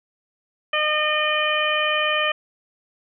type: harmonic tone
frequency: 609 Hz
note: D#5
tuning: 37 cents flat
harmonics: 1 / 2 / 3 / 4 / 5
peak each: -25 / -25 / -25 / -25 / -25 dBFS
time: 0.73-2.32 s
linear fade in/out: 5 ms
effects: none